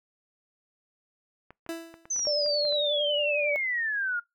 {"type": "clicks", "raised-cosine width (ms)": 0.5, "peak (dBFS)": -31, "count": 10, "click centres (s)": [1.506, 1.664, 1.941, 2.055, 2.162, 2.194, 2.253, 2.462, 2.652, 2.725]}
{"type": "tone with exponential decay", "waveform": "30% pulse", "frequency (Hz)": 331.1, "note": "E4", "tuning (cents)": 8, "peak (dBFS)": -27, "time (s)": [1.69, 2.15], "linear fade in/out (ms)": 1, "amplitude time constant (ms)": 99}
{"type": "exponential sweep", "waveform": "sine", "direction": "down", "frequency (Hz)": [6220, 1400], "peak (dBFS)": -26, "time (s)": [2.1, 4.2], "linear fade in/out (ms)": 10}
{"type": "tone with vibrato", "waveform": "sine", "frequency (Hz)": 587.3, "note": "D5", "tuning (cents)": 0, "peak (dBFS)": -26, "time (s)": [2.27, 3.56], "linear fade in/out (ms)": 0, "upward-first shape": "sine", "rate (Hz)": 11, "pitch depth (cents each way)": 25}
{"effects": ["noise-tail reverb RT60 0.2 s tail -25 dB re dry"]}